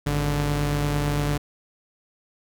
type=tone pair together; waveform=sawtooth; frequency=51.48 / 145.6 Hz; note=G#1 / D3; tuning=-15 / -15 cents; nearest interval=octave + tritone; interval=1800 cents; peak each=-23 / -19 dBFS; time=0.06-1.38 s; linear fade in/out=10 ms; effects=none